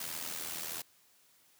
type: noise with amplitude modulation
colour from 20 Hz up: white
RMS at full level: -37 dBFS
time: 0-0.82 s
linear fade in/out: 5 ms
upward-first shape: sine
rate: 80.8 Hz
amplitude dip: 65%
effects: white hiss -66 dBFS RMS until 1.59 s + high-pass 80 Hz 12 dB/octave